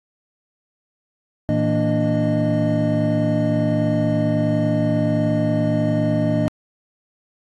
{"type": "tone cluster", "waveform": "triangle", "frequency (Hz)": [112.6, 162.3, 232.8, 294.2, 615], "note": ["A2", "E3", "A#3", "D4", "D#5"], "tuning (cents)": [40, -27, -2, 3, -20], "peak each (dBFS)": -21, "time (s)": [1.49, 6.48], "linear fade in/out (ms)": 0, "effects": ["AAC 32 kbps"]}